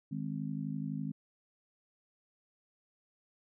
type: harmonic tone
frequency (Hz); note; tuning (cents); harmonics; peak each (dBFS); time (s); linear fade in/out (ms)
51.91; G#1; 0; 3 / 4 / 5; -38 / -39 / -40; 0.11-1.12; 10
effects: none